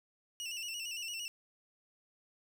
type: tone with vibrato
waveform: 25% pulse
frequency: 2794 Hz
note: F7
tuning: in tune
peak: -35 dBFS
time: 0.4-1.28 s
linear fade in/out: 0 ms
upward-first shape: square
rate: 8.8 Hz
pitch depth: 64 cents each way
effects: none